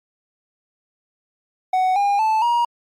triangle tone with pitch steps, 745 / 807.7 / 875.8 / 949.5 Hz, F#5 / G#5 / A5 / A#5, +12 / -48 / -8 / +32 cents, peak -13 dBFS, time 1.73-2.65 s, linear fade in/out 5 ms, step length 230 ms, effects MP3 64 kbps

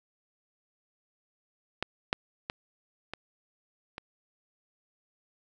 clicks, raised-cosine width 0.3 ms, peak -13 / -9 / -16 / -20 / -22 dBFS, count 5, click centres 1.826 / 2.129 / 2.499 / 3.136 / 3.981 s, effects none

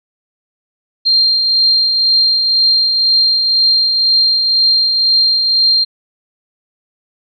sine tone with tremolo, 4186 Hz, C8, in tune, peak -7 dBFS, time 1.05-5.85 s, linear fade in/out 20 ms, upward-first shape triangle, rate 2 Hz, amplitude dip 40%, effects none

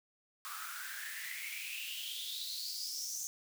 white noise with high-pass filter sweep, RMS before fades -42 dBFS, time 0.45-3.27 s, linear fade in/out 0 ms, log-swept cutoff 1200 to 6400 Hz, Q 8.5, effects none

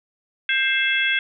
harmonic tone with a mistuned harmonic, 528 Hz, C5, 16 cents sharp, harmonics 3 / 4 / 5 / 6, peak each -22 / -23 / -24 / -25 dBFS, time 0.49-1.19 s, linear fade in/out 2 ms, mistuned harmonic 6, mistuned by +92 cents, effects none

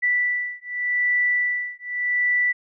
sine beating tone pair, 1969 / 1969.85 Hz, B6 / B6, -6 / -5 cents, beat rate 0.85 Hz, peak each -23 dBFS, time 0.02-2.53 s, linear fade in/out 20 ms, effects none

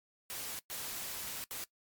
white noise bursts at uneven times, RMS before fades -41 dBFS, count 3, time 0.3-0.59 / 0.7-1.44 / 1.51-1.64 s, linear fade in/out 0 ms, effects noise-tail reverb RT60 0.1 s tail -21 dB re dry + MP3 96 kbps

